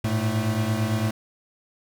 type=tone cluster; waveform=square; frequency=104.8 / 113.7 / 219.6 Hz; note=G#2 / A#2 / A3; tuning=+16 / -43 / -3 cents; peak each=-27 / -27 / -28 dBFS; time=0.04-1.11 s; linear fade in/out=5 ms; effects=none